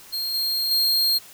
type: tone with level steps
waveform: 45% pulse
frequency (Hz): 4219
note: C8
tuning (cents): +14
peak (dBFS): -24 / -21 / -17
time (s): 0.12-1.19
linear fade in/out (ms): 20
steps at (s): 0.34 / 0.71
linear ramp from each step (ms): 2
effects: white hiss -46 dBFS RMS until 1.33 s